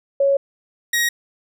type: tone pair in turn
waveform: sine / sawtooth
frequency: 554.4 / 1889.7 Hz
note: C#5 / A#6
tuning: 0 / +23 cents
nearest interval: octave + major sixth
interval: 2123 cents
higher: second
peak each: -13 / -13 dBFS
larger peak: neither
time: 0.2-0.37 / 0.93-1.09 s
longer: first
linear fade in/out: 5 ms
effects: none